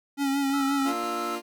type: tone with vibrato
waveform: square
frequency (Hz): 276.7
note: C#4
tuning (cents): -3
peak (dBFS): -24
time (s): 0.17-0.94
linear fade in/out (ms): 50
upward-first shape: sine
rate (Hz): 5.7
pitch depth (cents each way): 33
type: click train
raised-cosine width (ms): 0.5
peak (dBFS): -31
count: 6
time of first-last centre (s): 0.5-1.037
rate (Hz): 9.31
type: tone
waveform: triangle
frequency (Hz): 1318.5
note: E6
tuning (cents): 0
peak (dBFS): -29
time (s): 0.53-1.36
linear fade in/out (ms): 10
type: chord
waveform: 20% pulse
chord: Bb major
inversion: none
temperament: equal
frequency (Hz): 233.1 / 293.7 / 349.2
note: Bb3 / D4 / F4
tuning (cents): 0 / 0 / 0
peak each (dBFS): -32 / -32 / -27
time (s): 0.84-1.42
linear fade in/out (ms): 50
effects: none